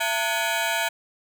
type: ring-modulated tone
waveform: 15% pulse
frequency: 790 Hz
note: G5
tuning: 13 cents sharp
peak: -13 dBFS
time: 0-0.89 s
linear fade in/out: 10 ms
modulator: 118 Hz
effects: none